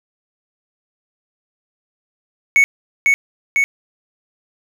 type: tone with echo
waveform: triangle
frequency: 2217 Hz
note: C#7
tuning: in tune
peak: -6 dBFS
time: 2.56-2.64 s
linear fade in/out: 0 ms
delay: 500 ms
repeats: 2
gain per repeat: -2 dB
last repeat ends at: 3.64 s
effects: none